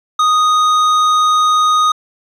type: tone with hard clipping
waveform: triangle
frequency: 1243 Hz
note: D#6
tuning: 2 cents flat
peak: -11 dBFS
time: 0.19-1.92 s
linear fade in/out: 5 ms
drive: 13 dB
effects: resampled to 32000 Hz